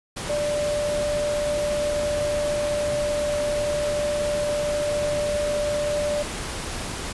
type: tone in noise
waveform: sine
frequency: 590 Hz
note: D5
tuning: 8 cents sharp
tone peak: -22 dBFS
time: 0.29-6.23 s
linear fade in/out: 10 ms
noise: pink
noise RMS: -31 dBFS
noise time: 0.16-7.13 s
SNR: +6 dB
effects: resampled to 24000 Hz